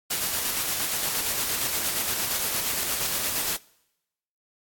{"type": "noise with tremolo", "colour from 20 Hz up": "white", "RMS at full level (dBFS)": -26, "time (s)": [0.1, 3.57], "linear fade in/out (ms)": 10, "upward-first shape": "square", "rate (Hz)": 8.6, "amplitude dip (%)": 25, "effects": ["noise-tail reverb RT60 0.9 s tail -24 dB re dry", "AAC 64 kbps"]}